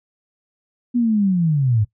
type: linear sweep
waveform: sine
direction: down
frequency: 247.7 to 100 Hz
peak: -14 dBFS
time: 0.94-1.85 s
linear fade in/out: 20 ms
effects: noise-tail reverb RT60 0.1 s tail -17 dB re dry